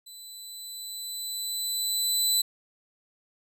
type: tone with level ramp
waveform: 20% pulse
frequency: 3999 Hz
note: B7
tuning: 21 cents sharp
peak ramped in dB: -38 to -15 dBFS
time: 0.06-2.42 s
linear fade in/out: 10 ms
effects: none